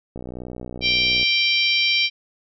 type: click train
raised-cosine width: 2 ms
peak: -20 dBFS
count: 67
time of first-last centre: 0.16-1.23 s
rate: 61.7 Hz
type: harmonic tone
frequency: 784 Hz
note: G5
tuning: in tune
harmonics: 3 / 4 / 5 / 6 / 7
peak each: -20 / -22 / -24 / -26 / -27 dBFS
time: 0.81-2.1 s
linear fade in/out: 50 ms
effects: none